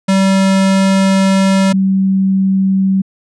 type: tone pair in turn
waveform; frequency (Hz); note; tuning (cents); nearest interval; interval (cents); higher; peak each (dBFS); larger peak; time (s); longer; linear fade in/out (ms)
square / sine; 192.8 / 191.99; G3 / G3; -28 / -36; unison; 8; first; -9; neither; 0.08-1.73 / 1.73-3.02; first; 10
effects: resampled to 22050 Hz